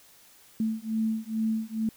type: beating tone pair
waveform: sine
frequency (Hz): 220 / 222.3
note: A3 / A3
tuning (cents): 0 / +18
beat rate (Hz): 2.3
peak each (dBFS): -29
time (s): 0.6-1.89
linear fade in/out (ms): 2
effects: white hiss -56 dBFS RMS until 1.96 s